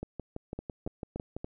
two click trains, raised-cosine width 2 ms, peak -23 / -23 dBFS, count 4 / 9, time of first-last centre 0.59-1.445 / 0.03-1.366 s, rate 3.51 / 5.99 Hz, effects none

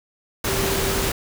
sine tone in noise, 389.7 Hz, G4, 10 cents flat, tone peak -26 dBFS, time 0.48-1.08 s, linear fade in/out 5 ms, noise pink, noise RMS -23 dBFS, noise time 0.44-1.12 s, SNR -6 dB, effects none

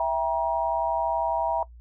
sine chord, E diminished, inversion none, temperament just, 659.3 / 791.1 / 949.3 Hz, E5 / G5 / Bb5, 0 / +16 / +31 cents, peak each -26 / -29 / -25 dBFS, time 0-1.63 s, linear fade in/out 2 ms, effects noise-tail reverb RT60 0.1 s tail -19 dB re dry + added 59 Hz sine -44 dBFS peak until 1.8 s

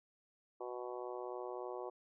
harmonic tone, 123.47 Hz, B2, in tune, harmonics 3 / 4 / 5 / 6 / 7 / 8 / 9, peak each -45 / -47 / -49 / -51 / -52 / -53 / -54 dBFS, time 0.6-1.9 s, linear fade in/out 10 ms, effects none

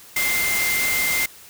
sine tone in noise, 2093 Hz, C7, in tune, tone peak -21 dBFS, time 0.16-1.26 s, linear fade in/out 5 ms, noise white, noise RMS -24 dBFS, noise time 0.16-1.26 s, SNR 0 dB, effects white hiss -45 dBFS RMS until 1.49 s

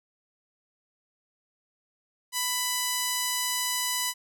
5% pulse tone, 994 Hz, B5, 11 cents sharp, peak -14 dBFS, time 2.32-4.14 s, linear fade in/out 50 ms, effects none

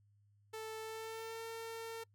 sawtooth tone with pitch glide, 440 to 453.7 Hz, A4 to A#4, 0 to -47 cents, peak -39 dBFS, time 0.53-2.04 s, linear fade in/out 10 ms, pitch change +53 cents, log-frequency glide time 0.8-1.44 s, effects noise-tail reverb RT60 0.1 s tail -26 dB re dry + added 102 Hz sine -67 dBFS peak until 2.14 s

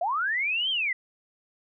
sine linear two-way sweep, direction up then down, 643 to 3224 to 1950 Hz, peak -24 dBFS, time 0.01-0.93 s, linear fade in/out 5 ms, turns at 0.7 s, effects none

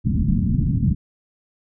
white low-pass noise, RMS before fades -19 dBFS, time 0.04-0.95 s, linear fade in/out 20 ms, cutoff 240 Hz, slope 48 dB/octave, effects none

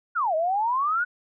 sine exponential two-way sweep, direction down then up, 1501 to 616 to 1501 Hz, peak -21 dBFS, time 0.15-1.05 s, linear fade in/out 20 ms, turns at 0.35 s, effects none

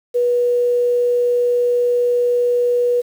sine tone with quantisation, 486.1 Hz, B4, 28 cents flat, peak -13 dBFS, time 0.14-3.02 s, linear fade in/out 20 ms, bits 7, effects none

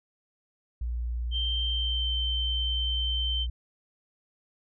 sine tone, 59.3 Hz, A#1, 30 cents sharp, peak -28 dBFS, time 0.81-3.5 s, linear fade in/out 5 ms
sine tone with pitch glide, 3136 to 3105 Hz, G7 to G7, 0 to -17 cents, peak -28 dBFS, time 1.31-3.47 s, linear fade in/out 50 ms, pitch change -17 cents, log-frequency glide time 1.7-2.1 s
effects none

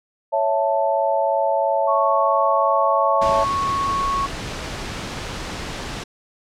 sine chord, A major, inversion first, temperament equal with one note detuned, 556.3 / 659.3 / 880 Hz, C#5 / E5 / A5, +6 / 0 / 0 cents, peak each -21 dBFS, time 0.32-3.45 s, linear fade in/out 20 ms
sine tone, 1105 Hz, C#6, 6 cents flat, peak -19 dBFS, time 1.87-4.27 s, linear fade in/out 20 ms
pink noise, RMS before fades -29 dBFS, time 3.21-6.04 s, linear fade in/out 10 ms
effects low-pass 6000 Hz 12 dB/octave

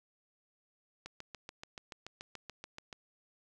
click train, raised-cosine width 0.2 ms, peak -27 dBFS, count 14, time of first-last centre 1.06-2.928 s, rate 6.96 Hz, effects none

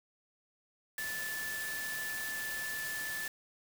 sine tone in noise, 1747 Hz, A6, 13 cents flat, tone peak -37 dBFS, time 0.98-3.28 s, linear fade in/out 2 ms, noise white, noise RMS -42 dBFS, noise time 0.98-3.28 s, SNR +2 dB, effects none

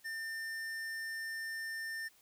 triangle tone with hard clipping, 1800 Hz, A6, 39 cents sharp, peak -40 dBFS, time 0.04-2.09 s, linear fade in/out 20 ms, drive 18 dB, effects white hiss -66 dBFS RMS until 2.21 s

